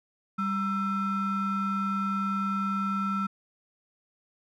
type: ring-modulated tone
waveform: triangle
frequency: 569 Hz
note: C#5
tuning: 45 cents sharp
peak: -21 dBFS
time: 0.38-3.27 s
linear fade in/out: 10 ms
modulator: 766 Hz
effects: none